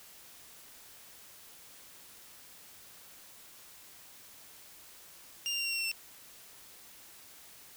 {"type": "tone with pitch steps", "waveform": "25% pulse", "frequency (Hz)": [2803, 2785, 2768, 2750, 2733, 2715, 2698], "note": ["F7", "F7", "F7", "F7", "F7", "F7", "E7"], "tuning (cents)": [6, -5, -16, -27, -38, -50, 40], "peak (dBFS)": -28, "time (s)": [5.46, 5.915], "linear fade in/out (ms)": 0, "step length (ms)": 65, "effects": ["white hiss -54 dBFS RMS until 7.76 s"]}